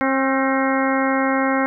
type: harmonic tone with a mistuned harmonic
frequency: 267.8 Hz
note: C4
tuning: 40 cents sharp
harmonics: 1 / 2 / 3 / 4 / 5 / 6 / 7 / 8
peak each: -20 / -23 / -25 / -26 / -27 / -28 / -28 / -29 dBFS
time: 0.01-1.66 s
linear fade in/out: 0 ms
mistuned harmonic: 6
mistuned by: -50 cents
effects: none